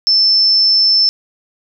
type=tone; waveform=sine; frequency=5300 Hz; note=E8; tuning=9 cents sharp; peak=-8 dBFS; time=0.07-1.09 s; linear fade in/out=0 ms; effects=none